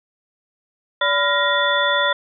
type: tone cluster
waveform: sine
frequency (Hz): 577 / 1001 / 1399 / 1884 / 3473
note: D5 / B5 / F6 / A#6 / A7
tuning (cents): -31 / +23 / +3 / +18 / -23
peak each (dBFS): -22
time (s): 1.01-2.13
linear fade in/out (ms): 5
effects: none